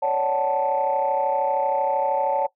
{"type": "chord", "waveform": "sine", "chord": "D major seventh", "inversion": "third", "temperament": "equal with one note detuned", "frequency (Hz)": [554.4, 587.3, 749.5, 880], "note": ["C#5", "D5", "F#5", "A5"], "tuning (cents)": [0, 0, 22, 0], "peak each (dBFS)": [-23, -28, -26, -22], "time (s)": [0.02, 2.47], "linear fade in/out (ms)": 10, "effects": ["noise-tail reverb RT60 0.1 s tail -18 dB re dry", "tanh soft clip ceiling -12 dBFS"]}